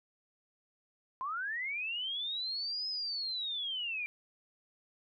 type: linear two-way sweep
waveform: sine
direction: up then down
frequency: 1009 to 5130 to 2340 Hz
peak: -34 dBFS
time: 1.21-4.06 s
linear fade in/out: 0 ms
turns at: 2.88 s
effects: none